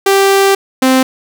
sawtooth tone pair in turn, 392 / 260.5 Hz, G4 / C4, 0 / -7 cents, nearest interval perfect fifth, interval 707 cents, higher first, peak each -3 dBFS, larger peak neither, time 0.06-0.55 / 0.82-1.03 s, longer first, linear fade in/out 5 ms, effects none

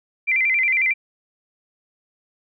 sine tone with vibrato, 2200 Hz, C#7, 14 cents flat, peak -16 dBFS, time 0.27-0.94 s, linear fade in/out 20 ms, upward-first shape square, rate 11 Hz, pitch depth 120 cents each way, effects none

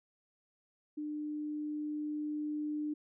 sine tone with level ramp, 300 Hz, D4, 37 cents sharp, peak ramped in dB -36 to -33 dBFS, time 0.97-2.94 s, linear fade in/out 10 ms, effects none

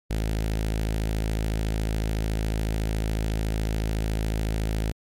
sawtooth tone with notch filter, 53.9 Hz, A1, 35 cents flat, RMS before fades -26 dBFS, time 0.1-4.92 s, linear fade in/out 10 ms, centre 1100 Hz, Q 1.6, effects MP3 64 kbps

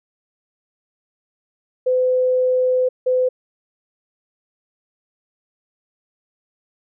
sine tone bursts at uneven times, 508 Hz, B4, 49 cents sharp, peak -14 dBFS, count 2, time 1.86-2.89 / 3.06-3.29 s, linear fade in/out 10 ms, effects none

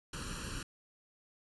pink noise with comb filter, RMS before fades -41 dBFS, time 0.13-0.63 s, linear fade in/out 5 ms, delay 0.7 ms, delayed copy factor +0.9, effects resampled to 24000 Hz

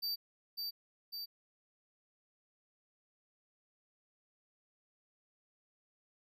square tone with echo, 4640 Hz, D8, 22 cents flat, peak -35 dBFS, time 0.02-0.16 s, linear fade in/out 20 ms, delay 550 ms, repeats 2, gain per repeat -3 dB, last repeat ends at 1.26 s, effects none

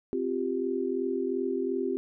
sine chord, C suspended fourth, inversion none, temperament equal, 261.6 / 349.2 / 392 Hz, C4 / F4 / G4, 0 / 0 / 0 cents, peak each -32 / -32 / -30 dBFS, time 0.13-1.97 s, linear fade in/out 0 ms, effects none

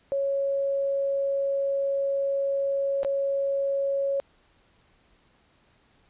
sine tone with dropouts, 553 Hz, C#5, 4 cents flat, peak -23 dBFS, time 0.12-4.2 s, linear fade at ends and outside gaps 0 ms, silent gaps 3.032-3.048 s, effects pink hiss -63 dBFS RMS until 6.09 s + resampled to 8000 Hz

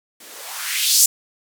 violet noise with band-pass filter sweep, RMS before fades -20 dBFS, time 0.2-1.06 s, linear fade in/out 5 ms, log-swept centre 230 to 7400 Hz, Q 2.2, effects none

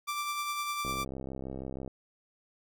sawtooth tone with tremolo, 1174.7 Hz, D6, in tune, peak -27 dBFS, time 0.07-1.05 s, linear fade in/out 20 ms, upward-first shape sine, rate 9.9 Hz, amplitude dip 35%
click train, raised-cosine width 2 ms, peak -26 dBFS, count 69, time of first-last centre 0.85-1.877 s, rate 66.2 Hz
effects none

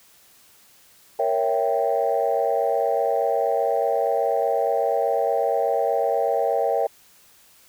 sine chord, A# diminished seventh, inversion none, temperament equal, 466.2 / 554.4 / 659.3 / 784 Hz, A#4 / C#5 / E5 / G5, 0 / 0 / 0 / 0 cents, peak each -24 dBFS, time 1.19-6.87 s, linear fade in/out 5 ms, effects tanh soft clip ceiling -10 dBFS + white hiss -54 dBFS RMS until 7.68 s

